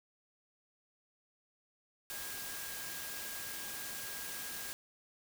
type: tone in noise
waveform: sine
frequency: 1628 Hz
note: G#6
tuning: 35 cents flat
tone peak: -50 dBFS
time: 2.1-4.73 s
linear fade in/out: 0 ms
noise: white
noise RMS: -43 dBFS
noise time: 2.1-4.73 s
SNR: -10 dB
effects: none